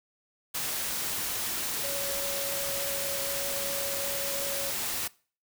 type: tone in noise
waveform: sine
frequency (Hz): 558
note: C#5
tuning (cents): +11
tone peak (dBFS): -36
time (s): 1.83-4.71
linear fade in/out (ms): 10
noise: white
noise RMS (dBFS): -32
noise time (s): 0.54-5.08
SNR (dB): -7
effects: noise-tail reverb RT60 0.4 s tail -22 dB re dry